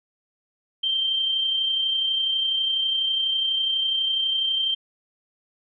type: tone with amplitude modulation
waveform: sine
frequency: 3142 Hz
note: G7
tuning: 3 cents sharp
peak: -19 dBFS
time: 0.83-4.75 s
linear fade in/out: 10 ms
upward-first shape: sine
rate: 32.1 Hz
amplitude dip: 35%
effects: none